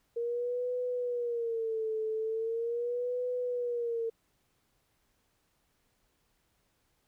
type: tone with vibrato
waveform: sine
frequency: 466.2 Hz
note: A#4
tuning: in tune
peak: -30 dBFS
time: 0.16-4.1 s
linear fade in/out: 10 ms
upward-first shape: sine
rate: 0.4 Hz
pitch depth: 110 cents each way
effects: pink hiss -74 dBFS RMS until 7.07 s